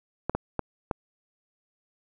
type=clicks; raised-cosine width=1 ms; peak=-12 dBFS; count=4; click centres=0.296 / 0.35 / 0.593 / 0.912 s; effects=none